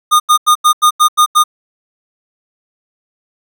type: tone bursts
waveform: square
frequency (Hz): 1223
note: D#6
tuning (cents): -30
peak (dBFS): -6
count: 8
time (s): 0.11-1.439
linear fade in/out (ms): 20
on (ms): 90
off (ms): 87
effects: none